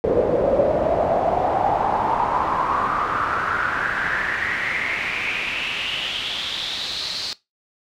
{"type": "noise with band-pass filter sweep", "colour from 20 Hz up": "brown", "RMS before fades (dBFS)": -22, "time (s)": [0.04, 7.33], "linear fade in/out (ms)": 0, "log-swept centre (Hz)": [480, 4500], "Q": 5.8, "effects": ["noise-tail reverb RT60 0.2 s tail -19 dB re dry"]}